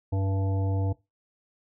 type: harmonic tone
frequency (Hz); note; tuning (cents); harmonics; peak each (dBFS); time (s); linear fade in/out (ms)
96.8; G2; -21; 1 / 3 / 5 / 7 / 9; -24 / -34 / -38 / -41 / -43; 0.12-0.93; 10
effects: noise-tail reverb RT60 0.2 s tail -18 dB re dry